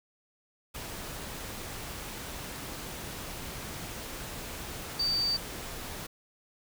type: tone in noise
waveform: sine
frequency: 4623 Hz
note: D8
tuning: 28 cents flat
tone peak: -26 dBFS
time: 4.99-5.37 s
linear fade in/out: 10 ms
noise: pink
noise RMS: -40 dBFS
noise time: 0.74-6.07 s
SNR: +11 dB
effects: none